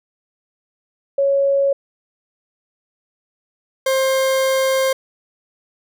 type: tone pair in turn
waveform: sine / 40% pulse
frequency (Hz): 554.4 / 529.7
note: C#5 / C5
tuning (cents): 0 / +21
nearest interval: minor second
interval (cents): 79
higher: first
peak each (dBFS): -13 / -14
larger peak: first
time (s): 1.18-1.73 / 3.86-4.93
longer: second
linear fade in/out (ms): 5
effects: none